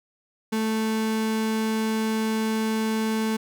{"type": "tone", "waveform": "35% pulse", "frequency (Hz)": 220.1, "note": "A3", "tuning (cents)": 1, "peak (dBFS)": -21, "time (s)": [0.52, 3.37], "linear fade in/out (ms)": 10, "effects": []}